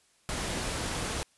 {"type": "noise", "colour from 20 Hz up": "pink", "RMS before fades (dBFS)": -33, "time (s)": [0.29, 1.23], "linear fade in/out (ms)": 0, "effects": ["white hiss -66 dBFS RMS until 1.37 s", "resampled to 24000 Hz"]}